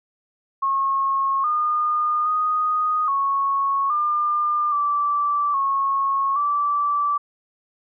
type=tone with pitch steps; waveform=sine; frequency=1088 / 1219 / 1241 / 1103 / 1201 / 1164 / 1096 / 1162 Hz; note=C#6 / D#6 / D#6 / C#6 / D6 / D6 / C#6 / D6; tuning=-33 / -36 / -5 / -9 / +38 / -16 / -20 / -19 cents; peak=-18 dBFS; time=0.62-7.18 s; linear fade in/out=10 ms; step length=820 ms; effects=none